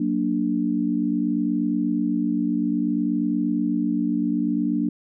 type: chord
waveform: sine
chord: Gb augmented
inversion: none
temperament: equal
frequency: 185 / 233.1 / 293.7 Hz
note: Gb3 / Bb3 / D4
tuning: 0 / 0 / 0 cents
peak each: -27 / -24 / -23 dBFS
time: 0-4.89 s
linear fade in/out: 5 ms
effects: none